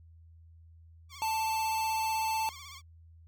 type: tone with vibrato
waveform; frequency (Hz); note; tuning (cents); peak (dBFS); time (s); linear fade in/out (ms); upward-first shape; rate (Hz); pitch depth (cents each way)
10% pulse; 1112; C#6; +5; -37; 1.09-2.82; 50; sine; 16; 87
type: tone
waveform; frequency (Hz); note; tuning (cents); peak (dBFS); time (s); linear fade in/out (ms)
square; 883; A5; +6; -29; 1.22-2.49; 0
effects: added 82 Hz sine -52 dBFS peak until 3.27 s + MP3 96 kbps